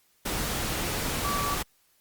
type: tone in noise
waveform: sine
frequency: 1151 Hz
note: D6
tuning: 35 cents flat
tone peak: -29 dBFS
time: 1.24-1.55 s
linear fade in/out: 10 ms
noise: pink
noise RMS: -30 dBFS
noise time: 0.25-1.63 s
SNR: -2 dB
effects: white hiss -66 dBFS RMS until 2 s + Opus 48 kbps